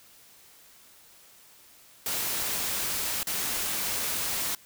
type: noise with dropouts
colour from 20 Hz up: white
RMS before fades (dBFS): -30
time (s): 2.06-4.55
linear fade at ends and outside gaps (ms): 2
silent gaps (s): 3.231-3.27
effects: white hiss -55 dBFS RMS until 4.65 s